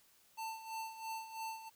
square tone with tremolo, 892 Hz, A5, 23 cents sharp, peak -40 dBFS, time 0.37-1.7 s, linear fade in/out 20 ms, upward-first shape sine, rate 3 Hz, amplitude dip 70%, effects white hiss -68 dBFS RMS until 1.75 s

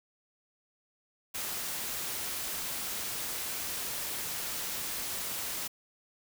white noise, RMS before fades -36 dBFS, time 1.34-5.68 s, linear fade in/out 10 ms, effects none

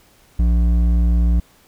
sine tone with hard clipping, 58.6 Hz, A#1, 10 cents sharp, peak -14 dBFS, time 0.39-1.4 s, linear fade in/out 5 ms, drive 8 dB, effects pink hiss -53 dBFS RMS until 1.67 s

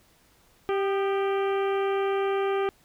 harmonic tone with a mistuned harmonic, 392 Hz, G4, in tune, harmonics 1 / 2 / 3 / 4 / 5 / 6 / 7 / 8, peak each -24 / -32 / -34 / -40 / -43 / -41 / -46 / -45 dBFS, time 0.69-2.69 s, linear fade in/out 0 ms, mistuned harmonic 3, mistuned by +58 cents, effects pink hiss -61 dBFS RMS until 2.84 s

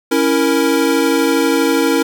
square chord, A# diminished, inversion first, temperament equal, 277.2 / 329.6 / 466.2 Hz, C#4 / E4 / A#4, 0 / 0 / 0 cents, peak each -17 dBFS, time 0.11-2.03 s, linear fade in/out 10 ms, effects 8-bit

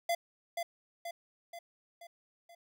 square tone with echo, 683 Hz, F5, 39 cents flat, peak -29 dBFS, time 0.09-0.15 s, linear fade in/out 5 ms, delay 480 ms, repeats 5, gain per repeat -5 dB, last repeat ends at 2.55 s, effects none

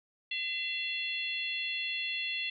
harmonic tone with a mistuned harmonic, 679 Hz, F5, 49 cents flat, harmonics 3 / 4 / 5 / 6, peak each -41 / -34 / -38 / -44 dBFS, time 0.31-2.5 s, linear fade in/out 5 ms, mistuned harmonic 6, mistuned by +58 cents, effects none

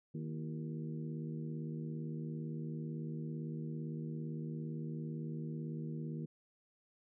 harmonic tone with a mistuned harmonic, 77.78 Hz, D#2, in tune, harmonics 2 / 3 / 4 / 5 / 6, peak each -40 / -45 / -49 / -54 / -56 dBFS, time 0.14-6.26 s, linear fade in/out 10 ms, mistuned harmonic 4, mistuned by +110 cents, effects none

